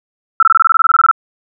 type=tone bursts; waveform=sine; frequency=1332 Hz; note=E6; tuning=18 cents sharp; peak=-4 dBFS; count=15; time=0.4-1.113 s; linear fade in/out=2 ms; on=27 ms; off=22 ms; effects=none